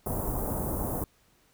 pink band-stop noise, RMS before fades -31 dBFS, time 0.06-1.04 s, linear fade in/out 2 ms, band 960 to 11000 Hz, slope 24 dB/octave, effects pink hiss -65 dBFS RMS until 1.53 s

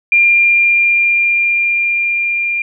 sine tone with level ramp, 2395 Hz, D7, 33 cents sharp, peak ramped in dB -6 to -14 dBFS, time 0.12-2.62 s, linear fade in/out 2 ms, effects none

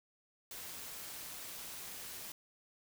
white noise with amplitude modulation, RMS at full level -45 dBFS, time 0.51-2.32 s, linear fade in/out 2 ms, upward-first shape sine, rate 180 Hz, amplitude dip 35%, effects none

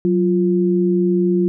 sine tone pair together, 185 / 349.2 Hz, F#3 / F4, 0 / 0 cents, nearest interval major seventh, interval 1100 cents, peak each -16 dBFS, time 0.05-1.48 s, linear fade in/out 0 ms, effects none

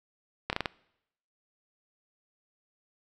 slowing click train, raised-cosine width 0.3 ms, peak -12 dBFS, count 5, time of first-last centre 0.5-0.658 s, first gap 29 ms, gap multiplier 1.21, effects noise-tail reverb RT60 0.8 s tail -23 dB re dry

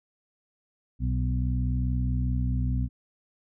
harmonic tone with a mistuned harmonic, 62.6 Hz, B1, 24 cents sharp, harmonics 1 / 2 / 3 / 4, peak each -26 / -28 / -37 / -34 dBFS, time 0.99-2.89 s, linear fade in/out 50 ms, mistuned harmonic 2, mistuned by -30 cents, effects none

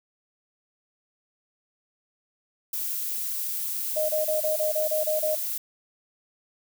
violet noise, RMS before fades -30 dBFS, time 2.73-5.58 s, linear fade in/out 5 ms
sine tone bursts, 619 Hz, D#5, 9 cents flat, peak -23 dBFS, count 9, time 3.96-5.354 s, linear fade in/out 10 ms, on 130 ms, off 28 ms
effects none

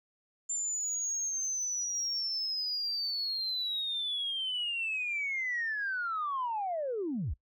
sine linear sweep, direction down, 7250 to 45.36 Hz, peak -30 dBFS, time 0.49-7.34 s, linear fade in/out 10 ms, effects noise-tail reverb RT60 0.1 s tail -21 dB re dry + tanh soft clip ceiling -26 dBFS

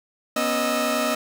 sawtooth tone cluster, 242.9 / 274.3 / 620 / 1308 Hz, B3 / C#4 / D#5 / E6, -29 / -18 / -6 / -14 cents, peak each -23 / -26 / -20 / -25 dBFS, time 0.36-1.15 s, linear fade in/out 5 ms, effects none

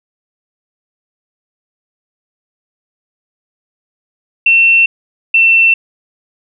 sine tone pair in turn, 2700 / 2690 Hz, E7 / E7, +41 / +34 cents, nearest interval unison, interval 7 cents, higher first, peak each -5 dBFS, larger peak neither, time 4.46-4.86 / 5.34-5.74 s, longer neither, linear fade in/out 5 ms, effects none

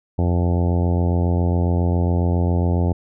harmonic tone, 87.31 Hz, F2, in tune, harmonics 1 / 2 / 3 / 4 / 5 / 6 / 7 / 8 / 9 / 10, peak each -17 / -23 / -27 / -29 / -31 / -33 / -34 / -35 / -36 / -37 dBFS, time 0.18-2.93 s, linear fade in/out 10 ms, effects none

